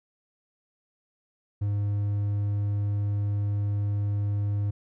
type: tone with hard clipping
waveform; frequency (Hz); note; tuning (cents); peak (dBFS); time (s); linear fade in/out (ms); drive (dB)
triangle; 102.1; G#2; -29; -25; 1.61-4.71; 10; 6
effects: none